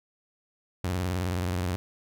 sawtooth tone with vibrato, 90.2 Hz, F#2, 44 cents flat, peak -23 dBFS, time 0.84-1.76 s, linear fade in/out 0 ms, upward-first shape triangle, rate 19 Hz, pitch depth 170 cents each way, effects none

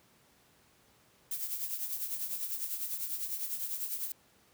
violet noise with tremolo, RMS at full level -34 dBFS, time 1.31-4.12 s, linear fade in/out 2 ms, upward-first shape triangle, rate 10 Hz, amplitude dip 65%, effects pink hiss -65 dBFS RMS until 4.53 s + high-pass 80 Hz 12 dB/octave

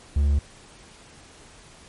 triangle tone, 71.6 Hz, D2, 43 cents flat, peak -15 dBFS, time 0.16-0.39 s, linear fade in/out 5 ms, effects pink hiss -49 dBFS RMS until 1.88 s + MP3 48 kbps

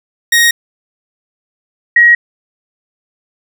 sawtooth / sine tone pair in turn, 1874 / 1896.9 Hz, A#6 / A#6, +9 / +30 cents, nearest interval unison, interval 21 cents, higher second, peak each -3 dBFS, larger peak neither, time 0.32-0.51 / 1.96-2.15 s, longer neither, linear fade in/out 5 ms, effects none

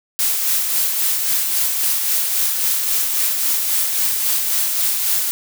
blue noise with tremolo, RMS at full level -17 dBFS, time 0.19-5.31 s, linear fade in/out 0 ms, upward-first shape sine, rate 3.7 Hz, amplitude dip 35%, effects none

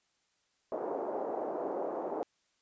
pink band-pass noise, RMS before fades -36 dBFS, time 0.72-2.23 s, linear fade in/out 0 ms, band 350 to 800 Hz, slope 24 dB/octave, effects white hiss -75 dBFS RMS until 2.61 s + resampled to 16000 Hz

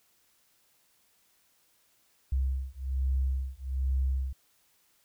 sine beating tone pair, 65.41 / 66.61 Hz, C2 / C2, 0 / +32 cents, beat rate 1.2 Hz, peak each -30 dBFS, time 2.32-4.33 s, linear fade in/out 5 ms, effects white hiss -68 dBFS RMS until 5.04 s

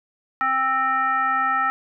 sine tone with frequency modulation, 1318.5 Hz, E6, in tune, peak -18 dBFS, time 0.41-1.7 s, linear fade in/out 0 ms, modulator 527 Hz, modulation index 0.92, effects none

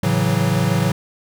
square chord, F# minor seventh, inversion first, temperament equal with one note detuned, 109.56 / 138.59 / 164.81 / 185 Hz, A2 / C#3 / E3 / F#3, -7 / 0 / 0 / 0 cents, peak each -22 dBFS, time 0.03-0.92 s, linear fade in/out 5 ms, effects none

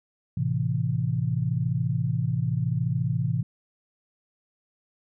sine chord, A minor, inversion none, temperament equal, 110 / 130.81 / 164.81 Hz, A2 / C3 / E3, 0 / 0 / 0 cents, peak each -28 / -26 / -28 dBFS, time 0.37-3.43 s, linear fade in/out 5 ms, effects none

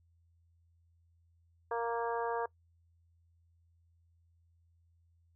harmonic tone, 233.1 Hz, A#3, in tune, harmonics 2 / 3 / 4 / 5 / 6 / 7, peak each -35 / -40 / -37 / -42 / -51 / -45 dBFS, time 1.71-2.46 s, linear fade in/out 5 ms, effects noise-tail reverb RT60 0.1 s tail -22 dB re dry + added 84 Hz sine -66 dBFS peak until 5.35 s

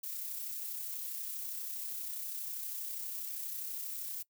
violet noise with amplitude modulation, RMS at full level -39 dBFS, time 0.03-4.23 s, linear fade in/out 10 ms, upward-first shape sine, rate 32.4 Hz, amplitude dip 30%, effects noise-tail reverb RT60 0.1 s tail -21 dB re dry

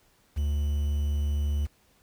triangle tone with quantisation, 72.8 Hz, D2, 15 cents flat, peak -22 dBFS, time 0.36-1.67 s, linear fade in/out 20 ms, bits 8, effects pink hiss -64 dBFS RMS until 2.02 s

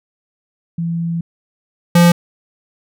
sine / square tone pair in turn, 167.9 / 172.72 Hz, E3 / F3, +32 / -19 cents, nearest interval unison, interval 49 cents, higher second, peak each -17 / -7 dBFS, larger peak second, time 0.78-1.21 / 1.95-2.12 s, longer first, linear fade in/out 5 ms, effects none

